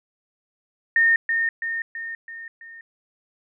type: tone with echo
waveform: sine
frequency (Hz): 1830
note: A#6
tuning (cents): -32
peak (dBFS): -14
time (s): 0.96-1.16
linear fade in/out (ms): 2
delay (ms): 330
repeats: 5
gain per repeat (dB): -5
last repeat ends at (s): 2.81
effects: none